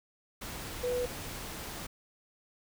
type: tone in noise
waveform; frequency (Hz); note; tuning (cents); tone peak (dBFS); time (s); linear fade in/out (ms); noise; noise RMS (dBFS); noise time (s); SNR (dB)
sine; 493.9; B4; 0; -29; 0.83-1.06; 10; pink; -41; 0.41-1.87; +9
effects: none